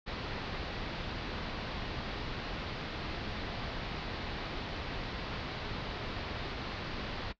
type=low-pass noise; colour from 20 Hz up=pink; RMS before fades=-39 dBFS; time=0.06-7.33 s; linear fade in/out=20 ms; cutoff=4700 Hz; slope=48 dB/octave; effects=noise-tail reverb RT60 0.1 s tail -19 dB re dry

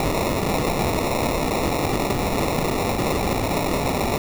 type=noise with sample-and-hold; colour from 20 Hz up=violet; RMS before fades=-22 dBFS; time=0-4.18 s; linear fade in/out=2 ms; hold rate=1575 Hz; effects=none

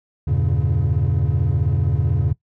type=chord; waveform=triangle; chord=E diminished seventh; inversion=none; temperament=equal with one note detuned; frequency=82.41 / 98 / 116.54 / 140.93 Hz; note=E2 / G2 / Bb2 / Db3; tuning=0 / 0 / 0 / +29 cents; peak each=-19 / -19 / -20 / -18 dBFS; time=0.27-2.33 s; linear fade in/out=10 ms; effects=noise-tail reverb RT60 0.1 s tail -21 dB re dry + tanh soft clip ceiling -9 dBFS

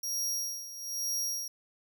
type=tone with tremolo; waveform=sawtooth; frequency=5640 Hz; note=F8; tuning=16 cents sharp; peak=-27 dBFS; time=0.03-1.48 s; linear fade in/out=5 ms; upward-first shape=sine; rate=1.1 Hz; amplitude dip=75%; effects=none

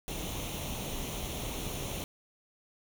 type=noise with comb filter; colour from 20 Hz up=pink; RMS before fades=-37 dBFS; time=0.08-2.04 s; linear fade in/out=0 ms; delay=0.31 ms; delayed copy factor=+0.65; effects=none

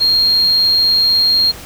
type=tone; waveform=sine; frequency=4228 Hz; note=C8; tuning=17 cents sharp; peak=-8 dBFS; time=0-1.52 s; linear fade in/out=20 ms; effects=tanh soft clip ceiling -6 dBFS + pink hiss -33 dBFS RMS until 1.65 s

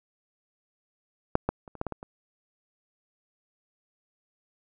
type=clicks; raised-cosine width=1 ms; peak=-6 / -11 / -30 / -29 / -15 / -17 / -19 / -26 dBFS; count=8; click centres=1.354 / 1.49 / 1.678 / 1.753 / 1.814 / 1.867 / 1.923 / 2.029 s; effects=none

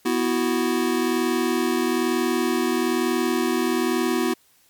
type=chord; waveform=square; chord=B suspended fourth; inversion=none; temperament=just; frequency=246.9 / 329.3 / 370.4 Hz; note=B3 / E4 / F#4; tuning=0 / -2 / +2 cents; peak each=-25 dBFS; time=0.05-4.34 s; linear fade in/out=10 ms; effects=white hiss -59 dBFS RMS until 4.69 s + MP3 96 kbps

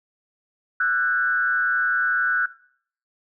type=tone with frequency modulation; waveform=sine; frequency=1483 Hz; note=F#6; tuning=4 cents sharp; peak=-18 dBFS; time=0.8-2.46 s; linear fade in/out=5 ms; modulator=131 Hz; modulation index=0.8; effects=noise-tail reverb RT60 0.6 s tail -20 dB re dry

